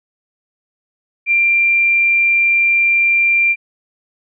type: tone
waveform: sine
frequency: 2374 Hz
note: D7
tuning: 18 cents sharp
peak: -10 dBFS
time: 1.26-3.56 s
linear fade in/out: 50 ms
effects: none